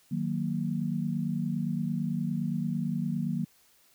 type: chord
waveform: sine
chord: D# minor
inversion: none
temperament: equal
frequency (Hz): 155.56 / 185 / 233.1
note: D#3 / F#3 / A#3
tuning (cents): 0 / 0 / 0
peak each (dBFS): -32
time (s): 0.11-3.45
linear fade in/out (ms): 10
effects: white hiss -63 dBFS RMS until 3.94 s